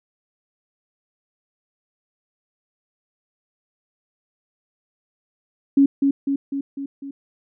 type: tone with echo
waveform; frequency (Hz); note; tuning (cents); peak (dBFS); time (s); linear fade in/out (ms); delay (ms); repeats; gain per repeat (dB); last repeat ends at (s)
sine; 277.2; C#4; 0; -10; 5.77-5.86; 5; 250; 5; -4; 7.11
effects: none